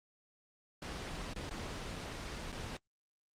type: noise with dropouts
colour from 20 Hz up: pink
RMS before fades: -41 dBFS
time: 0.82-2.77 s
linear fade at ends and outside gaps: 2 ms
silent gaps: 1.336-1.36 / 1.495-1.509 / 2.521-2.526 s
effects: low-pass 6000 Hz 12 dB/octave + Opus 24 kbps